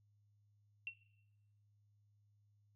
sine tone with exponential decay, 2720 Hz, F7, 46 cents flat, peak -37 dBFS, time 0.87-0.97 s, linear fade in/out 1 ms, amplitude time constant 21 ms, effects noise-tail reverb RT60 0.9 s tail -17 dB re dry + added 103 Hz sine -70 dBFS peak until 2.75 s

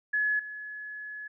sine tone with level steps, 1700 Hz, G#6, 40 cents sharp, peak -24 / -37 dBFS, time 0.13-1.28 s, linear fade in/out 10 ms, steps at 0.39 s, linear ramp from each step 5 ms, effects none

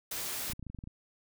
white noise, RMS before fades -37 dBFS, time 0.11-0.53 s, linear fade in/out 5 ms
clicks, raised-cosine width 5 ms, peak -31 dBFS, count 10, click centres 0.5 / 0.533 / 0.595 / 0.627 / 0.667 / 0.7 / 0.747 / 0.788 / 0.839 / 0.874 s
effects none

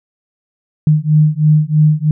sine beating tone pair, 151.4 / 154.5 Hz, D#3 / D#3, -47 / -12 cents, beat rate 3.1 Hz, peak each -11 dBFS, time 0.87-2.11 s, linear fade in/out 2 ms, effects none

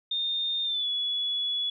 sine tone with pitch glide, 3642 to 3398 Hz, A#7 to G#7, -41 to +39 cents, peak -26 dBFS, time 0.11-1.7 s, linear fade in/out 5 ms, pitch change -120 cents, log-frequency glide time 0.64-0.88 s, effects none

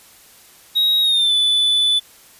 triangle tone with pitch glide, 3800 to 3485 Hz, A#7 to A7, +33 to -17 cents, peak -12 dBFS, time 0.75-2 s, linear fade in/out 20 ms, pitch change -150 cents, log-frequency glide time 1.01-1.34 s, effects white hiss -47 dBFS RMS until 2.39 s + resampled to 32000 Hz

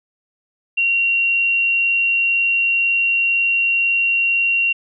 sine tone, 2751 Hz, F7, 27 cents flat, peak -14 dBFS, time 0.77-4.73 s, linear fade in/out 10 ms, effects none

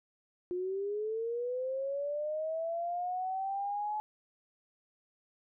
sine linear sweep, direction up, 353.1 to 854 Hz, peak -32 dBFS, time 0.51-4 s, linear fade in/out 0 ms, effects none

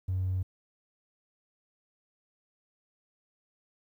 triangle tone, 93 Hz, F#2, 9 cents sharp, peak -24 dBFS, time 0.08-0.43 s, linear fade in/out 10 ms, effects tanh soft clip ceiling -24 dBFS + 11-bit

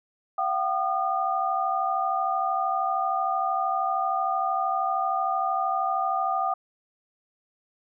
sine tone cluster, 692 / 765 / 1218 Hz, F5 / G5 / D#6, -16 / -42 / -37 cents, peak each -30 / -26 / -27 dBFS, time 0.38-6.54 s, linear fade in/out 5 ms, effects none

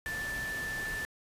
sine tone in noise, 1760 Hz, A6, in tune, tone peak -34 dBFS, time 0.06-1.05 s, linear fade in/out 0 ms, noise pink, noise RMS -42 dBFS, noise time 0.06-1.05 s, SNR +5 dB, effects resampled to 32000 Hz

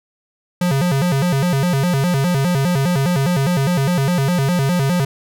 square tone with vibrato, 155.9 Hz, D#3, 4 cents sharp, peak -15 dBFS, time 0.61-5.05 s, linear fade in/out 5 ms, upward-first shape square, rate 4.9 Hz, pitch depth 230 cents each way, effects none

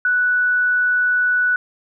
sine tone, 1480 Hz, F#6, in tune, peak -14 dBFS, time 0.05-1.56 s, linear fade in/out 2 ms, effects none

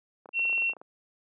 clicks, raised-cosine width 1 ms, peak -30 dBFS, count 12, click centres 0.258 / 0.29 / 0.394 / 0.453 / 0.496 / 0.529 / 0.58 / 0.622 / 0.696 / 0.734 / 0.767 / 0.815 s
sine tone, 2722 Hz, F7, 45 cents flat, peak -24 dBFS, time 0.33-0.74 s, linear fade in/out 50 ms
effects high-pass 400 Hz 12 dB/octave

